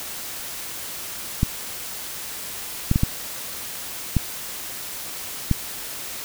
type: clicks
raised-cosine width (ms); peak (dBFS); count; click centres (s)
5; -5; 6; 1.431 / 2.914 / 2.959 / 3.034 / 4.167 / 5.513
effects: white hiss -33 dBFS RMS until 6.24 s